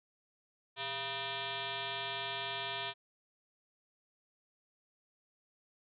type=tone with frequency modulation; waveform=sine; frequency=2093 Hz; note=C7; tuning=in tune; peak=-36 dBFS; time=0.76-2.94 s; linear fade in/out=50 ms; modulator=282 Hz; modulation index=5.7; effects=none